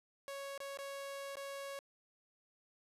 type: tone with dropouts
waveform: sawtooth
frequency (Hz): 554.4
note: C#5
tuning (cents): 0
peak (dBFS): -39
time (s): 0.28-1.79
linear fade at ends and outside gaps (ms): 0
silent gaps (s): 0.577-0.603 / 0.773-0.788 / 1.355-1.369
effects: resampled to 32000 Hz + 13-bit